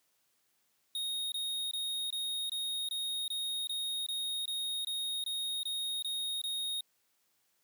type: tone bursts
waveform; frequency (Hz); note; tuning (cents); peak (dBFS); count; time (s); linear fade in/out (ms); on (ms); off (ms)
square; 3729; A#7; 0; -34; 15; 0.95-6.808; 2; 370; 22
effects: white hiss -75 dBFS RMS until 7.63 s + high-pass 100 Hz 12 dB/octave